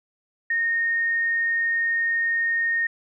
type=tone; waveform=sine; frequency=1846 Hz; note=A#6; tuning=17 cents flat; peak=-20 dBFS; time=0.5-2.87 s; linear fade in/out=5 ms; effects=none

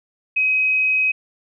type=tone; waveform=sine; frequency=2532 Hz; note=D#7; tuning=30 cents sharp; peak=-15 dBFS; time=0.36-1.12 s; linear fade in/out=10 ms; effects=none

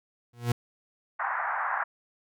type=tone with exponential growth; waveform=40% pulse; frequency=119.6 Hz; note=A#2; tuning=45 cents sharp; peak=-19 dBFS; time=0.33-0.52 s; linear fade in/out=5 ms; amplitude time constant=41 ms
type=band-pass noise; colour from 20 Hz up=pink; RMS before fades=-30 dBFS; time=1.19-1.84 s; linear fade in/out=10 ms; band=750 to 1800 Hz; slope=48 dB/octave
effects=none

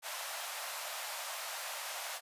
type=high-pass noise; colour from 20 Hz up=pink; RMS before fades=-41 dBFS; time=0.02-2.21 s; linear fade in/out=50 ms; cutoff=600 Hz; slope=48 dB/octave; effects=resampled to 32000 Hz

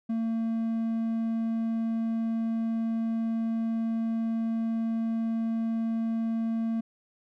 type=tone; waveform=triangle; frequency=226.5 Hz; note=A#3; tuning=50 cents flat; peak=-24 dBFS; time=0.09-6.81 s; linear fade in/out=10 ms; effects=none

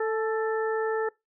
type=harmonic tone with a mistuned harmonic; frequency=442.5 Hz; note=A4; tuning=10 cents sharp; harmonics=1 / 2 / 3 / 4; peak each=-25 / -34 / -36 / -36 dBFS; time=0-1.09 s; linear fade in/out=5 ms; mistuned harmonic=2; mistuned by=-34 cents; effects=noise-tail reverb RT60 0.2 s tail -23 dB re dry

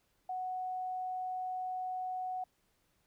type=tone; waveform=sine; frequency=740 Hz; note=F#5; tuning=in tune; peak=-35 dBFS; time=0.29-2.44 s; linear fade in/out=5 ms; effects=pink hiss -75 dBFS RMS until 3.06 s

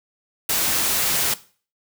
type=noise; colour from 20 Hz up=white; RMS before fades=-21 dBFS; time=0.49-1.34 s; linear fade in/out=5 ms; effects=noise-tail reverb RT60 0.4 s tail -17 dB re dry

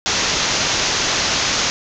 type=low-pass noise; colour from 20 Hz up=white; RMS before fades=-19 dBFS; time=0.06-1.7 s; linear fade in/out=0 ms; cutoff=6800 Hz; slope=96 dB/octave; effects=none

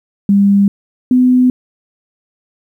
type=tone pair in turn; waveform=sine; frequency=200 / 252 Hz; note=G3 / B3; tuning=+35 / +35 cents; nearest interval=major third; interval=400 cents; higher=second; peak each=-6 dBFS; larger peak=neither; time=0.29-0.68 / 1.11-1.5 s; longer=neither; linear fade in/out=2 ms; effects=8-bit

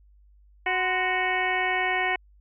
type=harmonic tone with a mistuned harmonic; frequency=370 Hz; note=F#4; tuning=in tune; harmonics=1 / 2 / 3 / 4 / 5 / 6 / 7 / 8; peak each=-33 / -28 / -34 / -36 / -28 / -28 / -37 / -38 dBFS; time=0.66-2.16 s; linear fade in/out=5 ms; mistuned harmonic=3; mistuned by=-120 cents; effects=added 50 Hz sine -53 dBFS peak until 2.4 s

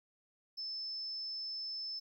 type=tone; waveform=triangle; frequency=5260 Hz; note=E8; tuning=5 cents flat; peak=-35 dBFS; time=0.57-2 s; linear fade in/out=20 ms; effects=tanh soft clip ceiling -37 dBFS

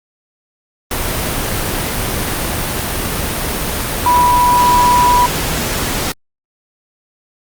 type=tone in noise; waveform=sine; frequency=980 Hz; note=B5; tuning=14 cents flat; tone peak=-8 dBFS; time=4.06-5.26 s; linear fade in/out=2 ms; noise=pink; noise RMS=-18 dBFS; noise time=0.91-6.12 s; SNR=+7 dB; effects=Opus 32 kbps

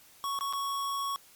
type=tone with dropouts; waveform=square; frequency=1111 Hz; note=C#6; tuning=4 cents sharp; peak=-31 dBFS; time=0.24-1.16 s; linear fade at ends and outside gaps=0 ms; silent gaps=0.389-0.409 / 0.527-0.534 s; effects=white hiss -57 dBFS RMS until 1.35 s + MP3 96 kbps

